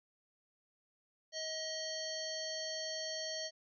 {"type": "harmonic tone with a mistuned harmonic", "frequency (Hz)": 633, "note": "D#5", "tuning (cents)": 30, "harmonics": [1, 3, 5, 7, 9, 10], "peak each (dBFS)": [-43, -48, -48, -42, -47, -51], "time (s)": [1.32, 3.51], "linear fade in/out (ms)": 50, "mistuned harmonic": 9, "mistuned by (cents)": -22, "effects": []}